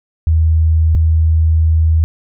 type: tone pair in turn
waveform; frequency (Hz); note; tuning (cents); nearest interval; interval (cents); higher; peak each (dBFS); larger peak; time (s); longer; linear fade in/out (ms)
sine; 80.1 / 80.1; E2 / E2; -49 / -49; unison; 0; neither; -8; neither; 0.27-0.95 / 0.95-2.04; second; 0
effects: none